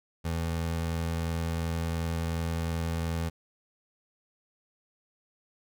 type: tone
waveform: 25% pulse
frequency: 82.8 Hz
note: E2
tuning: 8 cents sharp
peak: -25 dBFS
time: 0.24-3.3 s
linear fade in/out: 20 ms
effects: none